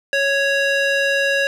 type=tone with band-pass filter; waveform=square; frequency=554.4 Hz; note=C#5; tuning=in tune; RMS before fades=-18 dBFS; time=0.13-1.47 s; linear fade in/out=0 ms; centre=2100 Hz; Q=1.1; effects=none